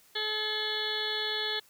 harmonic tone, 429 Hz, A4, 44 cents flat, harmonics 1 / 2 / 3 / 4 / 5 / 7 / 8 / 9 / 10, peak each -38 / -42 / -46 / -36 / -43 / -40 / -34 / -40 / -37 dBFS, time 0.15-1.6 s, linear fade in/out 10 ms, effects white hiss -61 dBFS RMS until 1.69 s

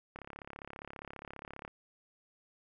click train, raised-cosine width 0.5 ms, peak -29 dBFS, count 54, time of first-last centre 0.16-1.679 s, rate 34.9 Hz, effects none

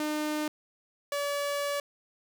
sawtooth tone pair in turn, 303.2 / 572.4 Hz, D#4 / D5, -45 / -45 cents, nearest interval major seventh, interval 1100 cents, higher second, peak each -25 dBFS, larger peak neither, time 0-0.48 / 1.12-1.8 s, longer second, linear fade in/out 2 ms, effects none

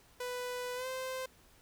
sawtooth tone with pitch glide, 495.6 to 518.7 Hz, B4 to C5, +6 to -15 cents, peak -33 dBFS, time 0.2-1.26 s, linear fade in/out 5 ms, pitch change +79 cents, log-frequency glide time 0.75-0.87 s, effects pink hiss -63 dBFS RMS until 1.61 s

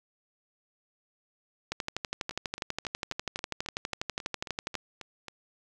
two click trains, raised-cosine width 0.2 ms, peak -14 / -23 dBFS, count 38 / 12, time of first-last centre 1.72-4.753 / 2.31-5.283 s, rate 12.2 / 3.7 Hz, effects none

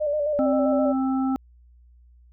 sine tone with vibrato, 593 Hz, D5, 17 cents sharp, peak -21 dBFS, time 0-0.93 s, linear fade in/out 20 ms, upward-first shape square, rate 7.6 Hz, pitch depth 41 cents each way
harmonic tone, 264.1 Hz, C4, 16 cents sharp, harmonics 1 / 3 / 5, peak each -21 / -31 / -35 dBFS, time 0.39-1.36 s, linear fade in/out 0 ms
effects added 60 Hz sine -50 dBFS peak until 2.32 s

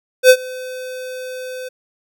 square tone with ADSR envelope, 510 Hz, C5, 44 cents flat, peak -3 dBFS, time 0.23-1.69 s, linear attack 66 ms, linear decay 64 ms, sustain -24 dB, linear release 11 ms, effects none

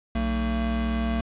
square tone pair together, 61.74 / 225.7 Hz, B1 / A3, 0 / +44 cents, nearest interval octave + minor seventh, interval 2244 cents, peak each -27 / -27 dBFS, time 0.15-1.21 s, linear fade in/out 5 ms, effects resampled to 8000 Hz + 9-bit

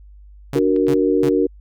sawtooth tone bursts, 138.9 Hz, C#3, 4 cents sharp, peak -19 dBFS, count 3, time 0.53-1.29 s, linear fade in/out 0 ms, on 60 ms, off 290 ms
sine chord, D augmented, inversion none, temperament equal, 293.7 / 370 / 466.2 Hz, D4 / F#4 / A#4, 0 / 0 / 0 cents, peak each -18 dBFS, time 0.55-1.47 s, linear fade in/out 10 ms
clicks, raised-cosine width 0.3 ms, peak -25 dBFS, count 2, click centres 0.763 / 0.869 s
effects added 50 Hz sine -40 dBFS peak until 1.6 s

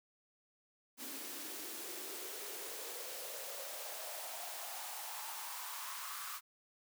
white noise with high-pass filter sweep, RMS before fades -45 dBFS, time 0.97-6.41 s, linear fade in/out 50 ms, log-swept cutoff 270 to 1200 Hz, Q 4.8, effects none

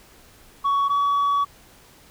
sine tone pair in turn, 1120 / 1133.7 Hz, C#6 / C#6, +18 / +39 cents, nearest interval unison, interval 21 cents, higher second, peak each -15 dBFS, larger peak neither, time 0.64-0.89 / 0.89-1.45 s, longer second, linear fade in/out 20 ms, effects tanh soft clip ceiling -17 dBFS + pink hiss -51 dBFS RMS until 2.1 s

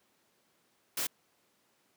white noise, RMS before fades -33 dBFS, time 0.97-1.07 s, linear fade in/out 5 ms, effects pink hiss -71 dBFS RMS until 1.96 s + high-pass 200 Hz 12 dB/octave

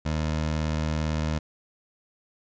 20% pulse tone, 77.78 Hz, D#2, in tune, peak -20 dBFS, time 0.05-1.39 s, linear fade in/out 10 ms, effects resampled to 16000 Hz

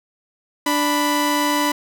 sawtooth tone pair together, 293.9 / 988.6 Hz, D4 / B5, +1 / +1 cents, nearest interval octave + major sixth, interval 2100 cents, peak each -16 dBFS, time 0.66-1.72 s, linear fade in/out 5 ms, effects none

